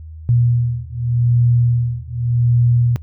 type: beating tone pair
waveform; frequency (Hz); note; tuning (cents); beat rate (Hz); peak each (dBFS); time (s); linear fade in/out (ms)
sine; 119.7 / 120.55; A#2 / B2; +46 / -41; 0.85; -16; 0.29-2.96; 0
effects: noise-tail reverb RT60 0.1 s tail -22 dB re dry + added 79 Hz sine -31 dBFS peak until 3.02 s